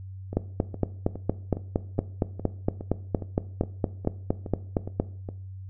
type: two click trains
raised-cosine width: 2 ms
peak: -21 / -9 dBFS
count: 13 / 21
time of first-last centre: 0.33-5.289 / 0.37-5 s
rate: 2.42 / 4.32 Hz
effects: noise-tail reverb RT60 0.5 s tail -17 dB re dry + added 95 Hz sine -37 dBFS peak until 5.69 s